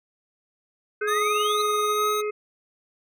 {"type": "exponential sweep", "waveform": "sine", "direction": "up", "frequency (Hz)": [1492, 4088], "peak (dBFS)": -29, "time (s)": [1.01, 1.62], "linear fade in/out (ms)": 5}
{"type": "harmonic tone", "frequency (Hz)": 421.3, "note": "G#4", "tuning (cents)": 25, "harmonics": [1, 3, 5, 6], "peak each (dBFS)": [-25, -35, -39, -41], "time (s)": [1.01, 2.31], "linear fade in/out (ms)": 10}
{"type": "tone with pitch glide", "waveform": "square", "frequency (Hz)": [1243, 1267.7], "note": ["D#6", "D#6"], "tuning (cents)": [-2, 32], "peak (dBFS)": -24, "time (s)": [1.07, 2.22], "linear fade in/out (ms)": 20, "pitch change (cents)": 34, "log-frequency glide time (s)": [1.83, 2.08]}
{"effects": []}